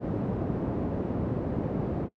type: band-pass noise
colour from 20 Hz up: pink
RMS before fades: -30 dBFS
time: 0-2.09 s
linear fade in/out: 50 ms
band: 110 to 440 Hz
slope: 12 dB/octave
effects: noise-tail reverb RT60 0.1 s tail -19 dB re dry